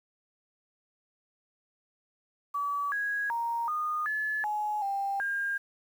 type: tone with pitch steps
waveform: sine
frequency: 1145 / 1655 / 933 / 1226 / 1719 / 843 / 792 / 1610 Hz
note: D6 / G#6 / A#5 / D#6 / A6 / G#5 / G5 / G6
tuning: -44 / -6 / +1 / -26 / -41 / +26 / +18 / +46 cents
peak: -28 dBFS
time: 2.54-5.58 s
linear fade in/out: 10 ms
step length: 380 ms
effects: 9-bit